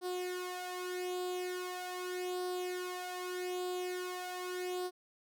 sawtooth tone with flanger, 362.5 Hz, F#4, 35 cents flat, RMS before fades -39 dBFS, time 0.01-4.91 s, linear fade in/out 50 ms, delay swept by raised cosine 0.21 to 2.51 ms, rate 0.41 Hz, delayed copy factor +0.65, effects none

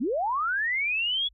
sine linear sweep, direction up, 196.3 to 3418 Hz, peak -24 dBFS, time 0-1.29 s, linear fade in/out 20 ms, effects added 50 Hz sine -57 dBFS peak until 1.33 s

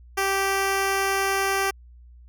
10% pulse tone, 390 Hz, G4, 9 cents flat, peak -13 dBFS, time 0.17-1.71 s, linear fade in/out 10 ms, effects added 60 Hz sine -45 dBFS peak until 2.28 s

